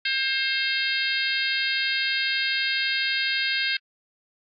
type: harmonic tone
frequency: 532 Hz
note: C5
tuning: 29 cents sharp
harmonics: 3 / 4 / 5 / 6 / 7 / 8 / 9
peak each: -28 / -29 / -30 / -31 / -31 / -32 / -33 dBFS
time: 0.05-3.77 s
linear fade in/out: 5 ms
effects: AAC 48 kbps